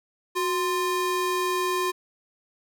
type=ring-modulated tone; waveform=square; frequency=704 Hz; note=F5; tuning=14 cents sharp; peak=-21 dBFS; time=0.35-1.92 s; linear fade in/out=20 ms; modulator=337 Hz; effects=none

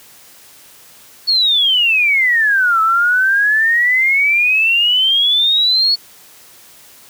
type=exponential two-way sweep; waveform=sine; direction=down then up; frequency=4424 to 1300 to 4424 Hz; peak=-10 dBFS; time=1.27-5.96 s; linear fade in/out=20 ms; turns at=2.81 s; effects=white hiss -43 dBFS RMS until 7.09 s + high-pass 60 Hz 12 dB/octave

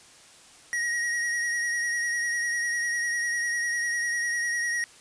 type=tone with vibrato; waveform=square; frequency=1893 Hz; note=A#6; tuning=26 cents sharp; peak=-26 dBFS; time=0.73-4.84 s; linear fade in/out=0 ms; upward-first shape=triangle; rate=10 Hz; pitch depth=34 cents each way; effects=white hiss -52 dBFS RMS until 5 s + resampled to 22050 Hz

